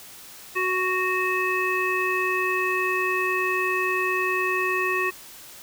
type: harmonic tone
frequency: 370 Hz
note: F#4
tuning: in tune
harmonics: 1 / 3 / 5 / 7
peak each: -27 / -27 / -27 / -27 dBFS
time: 0.55-5.11 s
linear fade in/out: 20 ms
effects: white hiss -44 dBFS RMS until 5.62 s